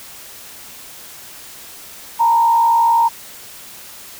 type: tone with frequency modulation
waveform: sine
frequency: 925 Hz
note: A#5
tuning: 14 cents flat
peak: -10 dBFS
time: 2.19-3.09 s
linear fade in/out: 20 ms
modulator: 59 Hz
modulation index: 0.47
effects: white hiss -37 dBFS RMS until 4.19 s